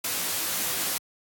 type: noise with comb filter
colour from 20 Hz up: white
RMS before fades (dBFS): -28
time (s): 0.04-0.98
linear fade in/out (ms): 5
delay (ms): 18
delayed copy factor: +0.6
effects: high-pass 100 Hz 12 dB/octave + AAC 64 kbps